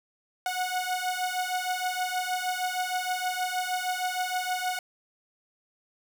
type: beating tone pair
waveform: sawtooth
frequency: 730 / 736.4 Hz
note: F#5 / F#5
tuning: -24 / -8 cents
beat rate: 6.4 Hz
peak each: -27 dBFS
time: 0.46-4.79 s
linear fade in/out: 2 ms
effects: none

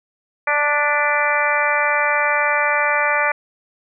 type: harmonic tone with a mistuned harmonic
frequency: 293.7 Hz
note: D4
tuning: in tune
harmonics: 2 / 3 / 4 / 5 / 6 / 7 / 8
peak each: -23 / -23 / -23 / -23 / -23 / -23 / -23 dBFS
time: 0.47-3.32 s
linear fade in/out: 5 ms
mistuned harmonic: 7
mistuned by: -36 cents
effects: none

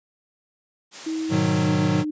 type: high-pass noise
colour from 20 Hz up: white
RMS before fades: -37 dBFS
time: 0.91-1.7 s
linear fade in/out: 50 ms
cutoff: 140 Hz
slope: 96 dB/octave
type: tone with pitch glide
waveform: sine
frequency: 319.4 to 303.7 Hz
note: D#4 to D#4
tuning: +45 to -42 cents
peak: -24 dBFS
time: 1.06-2.11 s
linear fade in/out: 10 ms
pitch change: -87 cents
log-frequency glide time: 1.34-1.73 s
type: chord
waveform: square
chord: G# minor seventh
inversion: none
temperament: equal with one note detuned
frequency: 103.83 / 123.47 / 153.6 / 185 Hz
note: G#2 / B2 / D#3 / F#3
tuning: 0 / 0 / -22 / 0 cents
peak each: -28 / -28 / -25 / -24 dBFS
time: 1.29-2.05 s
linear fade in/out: 50 ms
effects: resampled to 16000 Hz

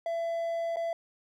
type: tone with dropouts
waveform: triangle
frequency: 670 Hz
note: E5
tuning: 28 cents sharp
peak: -27 dBFS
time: 0.06-0.93 s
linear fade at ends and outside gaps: 2 ms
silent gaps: 0.76-0.768 s
effects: none

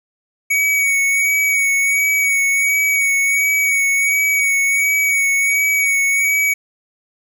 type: tone with vibrato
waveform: square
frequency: 2246 Hz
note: C#7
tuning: 22 cents sharp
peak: -14 dBFS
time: 0.5-6.54 s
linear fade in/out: 10 ms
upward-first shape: sine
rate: 1.4 Hz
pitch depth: 25 cents each way
effects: 8-bit

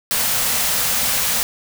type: band-stop noise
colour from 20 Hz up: white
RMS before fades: -19 dBFS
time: 0.11-1.43 s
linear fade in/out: 0 ms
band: 270 to 430 Hz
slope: 96 dB/octave
effects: none

